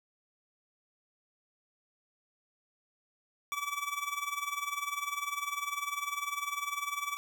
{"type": "tone with tremolo", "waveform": "25% pulse", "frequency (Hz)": 1151, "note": "D6", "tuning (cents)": -35, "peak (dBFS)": -27, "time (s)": [3.52, 7.17], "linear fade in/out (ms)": 0, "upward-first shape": "sine", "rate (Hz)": 20, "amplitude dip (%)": 75, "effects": []}